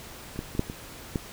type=clicks; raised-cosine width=3 ms; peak=-29 / -17 / -23 / -10 / -21 / -13 dBFS; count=6; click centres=0.36 / 0.391 / 0.551 / 0.594 / 0.699 / 1.158 s; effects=pink hiss -44 dBFS RMS until 1.32 s